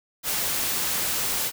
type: noise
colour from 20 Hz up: white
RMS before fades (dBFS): -26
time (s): 0.23-1.52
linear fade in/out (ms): 50
effects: none